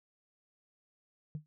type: tone with exponential decay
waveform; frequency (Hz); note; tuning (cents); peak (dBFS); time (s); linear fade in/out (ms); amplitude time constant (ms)
sine; 151.9; D#3; -41; -31; 1.35-1.46; 0; 22
effects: tanh soft clip ceiling -32 dBFS